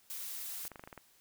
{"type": "noise", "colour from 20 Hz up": "blue", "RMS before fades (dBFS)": -42, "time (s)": [0.1, 0.68], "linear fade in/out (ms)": 0}
{"type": "clicks", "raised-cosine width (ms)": 0.5, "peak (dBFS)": -32, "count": 8, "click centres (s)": [0.652, 0.717, 0.758, 0.795, 0.838, 0.875, 0.928, 0.977]}
{"effects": ["white hiss -66 dBFS RMS until 1.2 s"]}